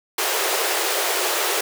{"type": "high-pass noise", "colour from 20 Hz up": "pink", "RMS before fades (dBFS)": -22, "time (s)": [0.18, 1.61], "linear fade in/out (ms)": 5, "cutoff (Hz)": 350, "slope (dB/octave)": 96, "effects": []}